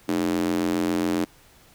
square tone with high-pass filter, 43.65 Hz, F1, in tune, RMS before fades -24 dBFS, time 0.08-1.25 s, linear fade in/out 10 ms, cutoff 280 Hz, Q 3.7, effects pink hiss -54 dBFS RMS until 1.74 s

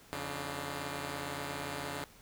5% pulse tone cluster, 87.1 / 141.5 / 300.5 Hz, F2 / C#3 / D4, -4 / +36 / +40 cents, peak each -33 / -28 / -32 dBFS, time 0.13-2.04 s, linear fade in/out 0 ms, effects pink hiss -58 dBFS RMS until 2.21 s

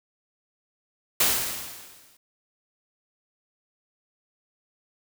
white noise with exponential decay, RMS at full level -19 dBFS, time 1.2-2.17 s, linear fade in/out 5 ms, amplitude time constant 210 ms, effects none

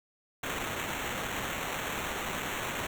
white noise with sample-and-hold, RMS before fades -35 dBFS, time 0.43-2.87 s, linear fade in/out 5 ms, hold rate 4900 Hz, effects none

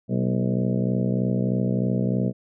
harmonic tone with a mistuned harmonic, 63.2 Hz, B1, 41 cents sharp, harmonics 2 / 3 / 4 / 5 / 6 / 7 / 8 / 9 / 10, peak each -25 / -24 / -28 / -35 / -35 / -34 / -34 / -39 / -37 dBFS, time 0.08-2.33 s, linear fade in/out 50 ms, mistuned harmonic 4, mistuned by -73 cents, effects none

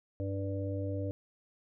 harmonic tone, 98 Hz, G2, in tune, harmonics 1 / 3 / 5 / 6, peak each -34 / -39 / -41 / -42 dBFS, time 0.2-1.11 s, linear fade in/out 0 ms, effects none

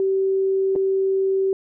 sine tone with dropouts, 385.2 Hz, G4, 30 cents flat, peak -17 dBFS, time 0-1.53 s, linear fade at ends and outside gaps 1 ms, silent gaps 0.754-0.76 s, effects none

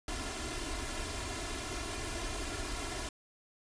pink noise with comb filter, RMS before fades -38 dBFS, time 0.08-3.09 s, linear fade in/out 2 ms, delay 2.9 ms, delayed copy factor +0.8, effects resampled to 22050 Hz

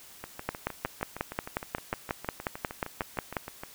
two click trains, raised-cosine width 0.5 ms, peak -13 / -22 dBFS, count 17 / 23, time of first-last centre 0.49-3.368 / 0.24-3.635 s, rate 5.56 / 6.48 Hz, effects white hiss -51 dBFS RMS until 3.74 s

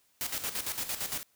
white noise with tremolo, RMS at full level -33 dBFS, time 0.21-1.23 s, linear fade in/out 0 ms, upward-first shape square, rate 8.8 Hz, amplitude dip 65%, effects white hiss -69 dBFS RMS until 1.35 s

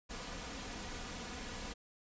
pink noise with comb filter, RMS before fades -44 dBFS, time 0.09-1.74 s, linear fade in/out 20 ms, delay 4.1 ms, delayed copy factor +0.5, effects resampled to 16000 Hz

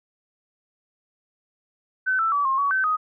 sine tone with pitch steps, 1521 / 1327 / 1147 / 1068 / 1128 / 1536 / 1252 Hz, F#6 / E6 / D6 / C6 / C#6 / G6 / D#6, +47 / +11 / -41 / +35 / +30 / -36 / +10 cents, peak -19 dBFS, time 2.06-2.97 s, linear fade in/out 20 ms, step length 130 ms, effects none

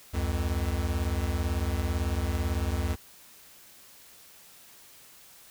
square beating tone pair, 69.3 / 87.3 Hz, C#2 / F2, 0 / 0 cents, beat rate 18 Hz, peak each -30 dBFS, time 0.13-2.96 s, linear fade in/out 20 ms, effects white hiss -53 dBFS RMS until 5.5 s

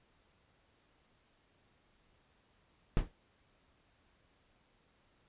brown noise with exponential decay, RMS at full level -25 dBFS, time 2.97-3.12 s, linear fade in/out 1 ms, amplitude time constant 31 ms, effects pink hiss -71 dBFS RMS until 5.28 s + resampled to 8000 Hz

